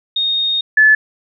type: tone pair in turn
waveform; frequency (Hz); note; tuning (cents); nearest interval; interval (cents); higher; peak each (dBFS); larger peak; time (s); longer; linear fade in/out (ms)
sine; 3706 / 1730.4; A#7 / A6; -11 / -29; octave + minor second; 1318; first; -14 / -6; second; 0.16-0.61 / 0.77-0.95; first; 5
effects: none

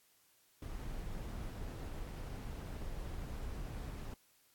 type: noise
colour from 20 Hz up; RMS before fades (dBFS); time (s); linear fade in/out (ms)
brown; -43; 0.62-4.14; 2
effects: white hiss -70 dBFS RMS until 4.54 s + AAC 64 kbps

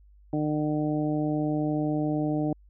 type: harmonic tone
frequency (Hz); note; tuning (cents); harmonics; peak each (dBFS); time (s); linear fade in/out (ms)
151.2; D#3; -49; 1 / 2 / 3 / 4 / 5; -30 / -26 / -37 / -34 / -37; 0.33-2.53; 2
effects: added 50 Hz sine -52 dBFS peak until 2.69 s

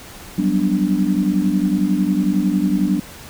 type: chord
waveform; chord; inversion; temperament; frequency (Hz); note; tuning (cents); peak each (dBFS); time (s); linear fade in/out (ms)
sine; G major seventh; third; equal; 185 / 196 / 246.9 / 293.7; F#3 / G3 / B3 / D4; 0 / 0 / 0 / 0; -20 / -19 / -23 / -20; 0.38-3; 5
effects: pink hiss -38 dBFS RMS until 3.29 s

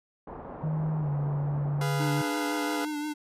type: low-pass noise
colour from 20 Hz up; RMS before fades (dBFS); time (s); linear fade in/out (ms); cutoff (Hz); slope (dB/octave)
white; -41; 0.27-1.82; 5; 960; 24
type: tone with pitch glide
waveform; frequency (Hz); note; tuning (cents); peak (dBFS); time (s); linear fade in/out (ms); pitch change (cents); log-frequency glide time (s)
sine; 155.56 to 144.31; D#3 to D3; 0 to -30; -26; 0.63-2.22; 10; -130; 0.98-1.09
type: chord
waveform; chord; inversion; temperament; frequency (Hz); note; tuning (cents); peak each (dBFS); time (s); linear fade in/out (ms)
20% pulse; F diminished; first; equal with one note detuned; 415.3 / 493.9 / 693.2; Ab4 / Cb5 / F5; 0 / 0 / -13; -30; 1.81-2.85; 2
type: tone with vibrato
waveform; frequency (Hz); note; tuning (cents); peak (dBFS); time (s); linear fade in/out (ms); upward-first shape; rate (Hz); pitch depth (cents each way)
square; 298.8; D4; +30; -31; 1.99-3.14; 20; triangle; 5.8; 39
effects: resampled to 32000 Hz

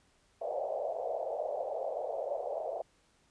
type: band-pass noise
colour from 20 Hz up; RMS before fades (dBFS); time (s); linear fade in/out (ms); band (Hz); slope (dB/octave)
pink; -36; 0.41-2.82; 5; 520 to 700; 48
effects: pink hiss -69 dBFS RMS until 3.3 s + resampled to 22050 Hz

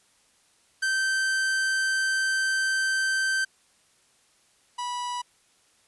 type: tone pair in turn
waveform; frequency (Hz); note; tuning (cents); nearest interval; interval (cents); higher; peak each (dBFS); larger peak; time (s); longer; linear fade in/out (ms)
45% pulse; 1554 / 979; G6 / B5; -16 / -15; minor sixth; 799; first; -23 / -29; first; 0.82-3.45 / 4.78-5.22; first; 10
effects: white hiss -63 dBFS RMS until 5.87 s + resampled to 24000 Hz

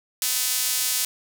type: tone with high-pass filter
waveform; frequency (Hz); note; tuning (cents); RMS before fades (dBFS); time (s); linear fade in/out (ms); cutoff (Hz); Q
sawtooth; 253.4; B3; +45; -24; 0.22-1.05; 2; 5700; 0.58
effects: none

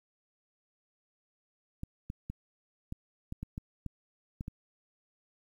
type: clicks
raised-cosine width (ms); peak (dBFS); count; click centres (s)
5; -25; 10; 1.834 / 2.101 / 2.3 / 2.924 / 3.324 / 3.43 / 3.579 / 3.863 / 4.409 / 4.481
effects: 10-bit

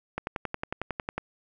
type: click train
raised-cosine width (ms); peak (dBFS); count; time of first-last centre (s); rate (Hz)
0.5; -15; 12; 0.18-1.18; 11
effects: none

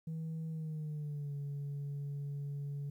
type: tone with pitch glide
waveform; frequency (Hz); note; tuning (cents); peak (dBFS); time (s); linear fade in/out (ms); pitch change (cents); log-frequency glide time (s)
sine; 160.8 to 142.43; E3 to C#3; -43 to +47; -35; 0.07-2.9; 5; -210; 0.49-1.34
effects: tanh soft clip ceiling -36 dBFS + 12-bit

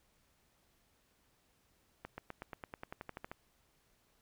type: accelerating click train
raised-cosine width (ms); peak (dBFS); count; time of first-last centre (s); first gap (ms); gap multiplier
0.5; -28; 14; 2.05-3.315; 130; 0.95
effects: pink hiss -73 dBFS RMS until 4.21 s

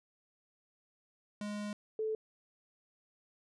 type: tone pair in turn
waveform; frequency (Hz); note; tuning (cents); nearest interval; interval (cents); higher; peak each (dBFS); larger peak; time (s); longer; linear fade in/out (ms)
square / sine; 207.6 / 436.7; G#3 / A4; 0 / -13; octave + minor second; 1287; second; -38 / -32; second; 1.41-1.73 / 1.99-2.15; first; 2
effects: resampled to 22050 Hz

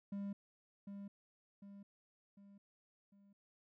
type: tone with echo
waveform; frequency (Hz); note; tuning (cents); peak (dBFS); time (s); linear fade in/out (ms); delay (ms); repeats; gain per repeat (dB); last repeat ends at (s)
triangle; 200; G3; +35; -38; 0.12-0.33; 5; 750; 4; -6; 3.33
effects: none

